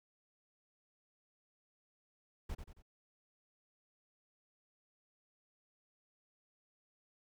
brown noise with echo, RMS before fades -40 dBFS, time 2.49-2.55 s, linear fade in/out 10 ms, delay 91 ms, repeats 3, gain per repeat -7 dB, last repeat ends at 2.823 s, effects none

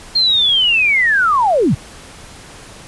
sine linear sweep, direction down, 4249 to 89.3 Hz, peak -10 dBFS, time 0.15-1.75 s, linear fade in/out 10 ms, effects pink hiss -37 dBFS RMS until 2.87 s + resampled to 24000 Hz

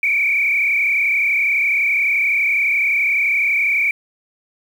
sine tone with frequency modulation, 2295 Hz, D7, 40 cents flat, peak -14 dBFS, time 0.03-3.91 s, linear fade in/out 2 ms, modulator 31.8 Hz, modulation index 2.7, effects 7-bit

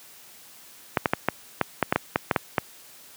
clicks, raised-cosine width 0.5 ms, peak -4 dBFS, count 12, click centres 0.972 / 1.058 / 1.135 / 1.286 / 1.613 / 1.827 / 1.925 / 1.96 / 2.159 / 2.312 / 2.362 / 2.582 s, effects white hiss -49 dBFS RMS until 3.16 s + high-pass 100 Hz 12 dB/octave

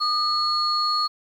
sine tone pair together, 1219 / 4340 Hz, D#6 / C#8, -36 / -37 cents, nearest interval octave + minor seventh, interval 2199 cents, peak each -22 dBFS, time 0-1.08 s, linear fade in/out 20 ms, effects tanh soft clip ceiling -12 dBFS + 9-bit

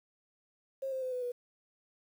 sine tone with pitch steps, 537 / 524.4 / 512.2 / 500.2 / 488.5 Hz, C5 / C5 / C5 / B4 / B4, +45 / +4 / -37 / +22 / -19 cents, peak -33 dBFS, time 0.82-1.32 s, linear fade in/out 10 ms, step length 100 ms, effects 10-bit

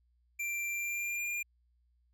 square tone with pitch glide, 2360 to 2405 Hz, D7 to D7, +8 to +41 cents, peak -34 dBFS, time 0.39-1.43 s, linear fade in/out 10 ms, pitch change +33 cents, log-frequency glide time 0.68-1.28 s, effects added 60 Hz sine -68 dBFS peak until 2.13 s

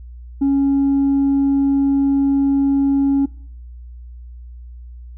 triangle tone with tanh clipping, 276.7 Hz, C#4, 3 cents flat, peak -13 dBFS, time 0.41-3.26 s, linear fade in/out 10 ms, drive 6 dB, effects noise-tail reverb RT60 0.5 s tail -21 dB re dry + added 60 Hz sine -33 dBFS peak until 5.17 s

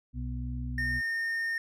harmonic tone, 61.9 Hz, B1, 5 cents sharp, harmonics 1 / 2 / 4, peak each -34 / -37 / -40 dBFS, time 0.13-1.02 s, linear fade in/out 50 ms
triangle tone, 1828 Hz, A#6, 34 cents flat, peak -27 dBFS, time 0.78-1.58 s, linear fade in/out 2 ms
effects none

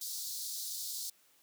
pink high-pass noise, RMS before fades -40 dBFS, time 0.01-1.1 s, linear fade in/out 5 ms, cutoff 4000 Hz, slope 48 dB/octave, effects white hiss -67 dBFS RMS until 1.42 s + high-pass 150 Hz 12 dB/octave

